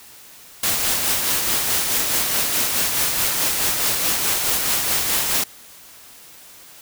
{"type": "noise with tremolo", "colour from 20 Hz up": "white", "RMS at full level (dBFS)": -19, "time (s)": [0.63, 5.44], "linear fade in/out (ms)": 5, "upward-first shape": "sine", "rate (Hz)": 4.7, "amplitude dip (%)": 35, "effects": ["white hiss -44 dBFS RMS until 6.81 s"]}